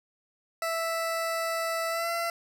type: tone with pitch glide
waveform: 20% pulse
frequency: 659.3 to 677.4 Hz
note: E5 to E5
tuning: 0 to +47 cents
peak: -23 dBFS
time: 0.62-2.3 s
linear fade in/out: 2 ms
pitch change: +47 cents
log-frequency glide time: 1.89-2.09 s
effects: none